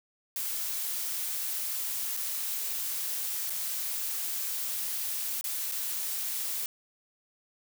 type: noise with dropouts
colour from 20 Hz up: blue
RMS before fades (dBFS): -33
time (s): 0.36-6.66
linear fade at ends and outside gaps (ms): 1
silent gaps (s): 2.167-2.172 / 3.498-3.503 / 5.411-5.441 / 5.715-5.72
effects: none